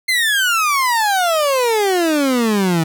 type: exponential sweep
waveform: 30% pulse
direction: down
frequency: 2108 to 157.7 Hz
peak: -11 dBFS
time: 0.08-2.84 s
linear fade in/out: 10 ms
effects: none